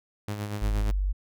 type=tone with tremolo; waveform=sawtooth; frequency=103.83 Hz; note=G#2; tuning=in tune; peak=-25 dBFS; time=0.28-0.91 s; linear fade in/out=0 ms; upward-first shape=sine; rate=8.5 Hz; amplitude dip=50%
type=tone; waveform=sine; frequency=48.19 Hz; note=G1; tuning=29 cents flat; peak=-23 dBFS; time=0.61-1.13 s; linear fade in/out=20 ms
effects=none